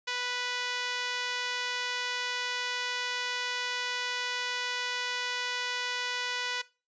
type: tone with band-pass filter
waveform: 5% pulse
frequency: 493.4 Hz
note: B4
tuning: 2 cents flat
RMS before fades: -33 dBFS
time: 0.07-6.62 s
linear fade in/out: 10 ms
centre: 2000 Hz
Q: 0.57
effects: noise-tail reverb RT60 0.3 s tail -19 dB re dry + resampled to 16000 Hz